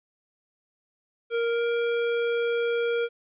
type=tone with pitch glide; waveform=square; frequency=466.2 to 469.7 Hz; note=A#4 to A#4; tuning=0 to +13 cents; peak=-24 dBFS; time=1.3-3.09 s; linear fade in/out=50 ms; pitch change=+13 cents; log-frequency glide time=1.5-1.62 s; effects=resampled to 8000 Hz + 11-bit